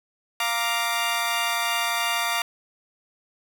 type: chord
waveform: 15% pulse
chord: Bb major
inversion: second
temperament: equal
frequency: 698.5 / 932.3 / 1174.7 Hz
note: F5 / Bb5 / D6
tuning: 0 / 0 / 0 cents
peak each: -21 dBFS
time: 0.4-2.42 s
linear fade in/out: 2 ms
effects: none